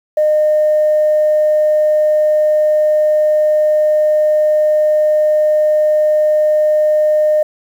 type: tone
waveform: sine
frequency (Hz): 610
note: D#5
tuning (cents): -34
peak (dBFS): -8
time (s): 0.17-7.43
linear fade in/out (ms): 5
effects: tanh soft clip ceiling -5 dBFS + 7-bit